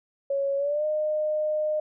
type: tone with pitch glide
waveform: sine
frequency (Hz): 554.4 to 611.6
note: C#5 to D#5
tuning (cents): 0 to -30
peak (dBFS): -23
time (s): 0.3-1.8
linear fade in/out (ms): 5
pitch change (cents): +170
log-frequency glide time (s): 0.57-0.85
effects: none